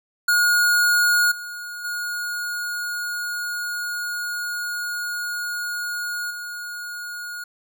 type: tone with level steps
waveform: square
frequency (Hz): 1439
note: F#6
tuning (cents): -49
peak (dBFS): -16 / -32 / -26 / -31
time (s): 0.28-7.44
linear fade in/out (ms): 5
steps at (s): 1.31 / 1.84 / 6.3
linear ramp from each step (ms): 10
effects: none